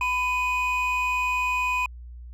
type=tone pair together; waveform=triangle; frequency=1000 / 2489 Hz; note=B5 / D#7; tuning=+21 / 0 cents; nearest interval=octave + major third; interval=1579 cents; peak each=-23 dBFS; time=0.01-1.86 s; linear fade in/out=2 ms; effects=tanh soft clip ceiling -13 dBFS + added 60 Hz sine -38 dBFS peak until 2.33 s